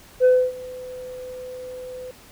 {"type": "tone with ADSR envelope", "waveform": "sine", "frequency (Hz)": 506, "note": "B4", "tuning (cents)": 42, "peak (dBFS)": -8, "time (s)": [0.2, 2.11], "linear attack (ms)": 48, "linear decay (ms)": 270, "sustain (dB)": -24, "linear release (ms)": 3, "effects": ["tanh soft clip ceiling -10 dBFS", "pink hiss -48 dBFS RMS until 2.31 s"]}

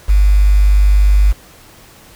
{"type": "tone with quantisation", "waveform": "sine", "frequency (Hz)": 50, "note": "G1", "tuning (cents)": 35, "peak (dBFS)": -6, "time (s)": [0.08, 1.33], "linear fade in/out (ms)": 20, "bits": 5, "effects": ["pink hiss -42 dBFS RMS until 2.15 s"]}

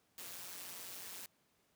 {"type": "noise with amplitude modulation", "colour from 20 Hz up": "white", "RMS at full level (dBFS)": -45, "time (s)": [0.18, 1.26], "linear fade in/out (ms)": 2, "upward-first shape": "sine", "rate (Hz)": 181, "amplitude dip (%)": 75, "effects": ["pink hiss -75 dBFS RMS until 1.75 s", "high-pass 100 Hz 12 dB/octave"]}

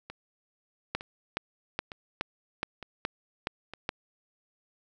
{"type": "two click trains", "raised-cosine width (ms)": 0.3, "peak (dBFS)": [-24, -13], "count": [5, 8], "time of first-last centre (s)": [[0.1, 3.736], [0.95, 3.891]], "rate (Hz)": [1.1, 2.38], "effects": []}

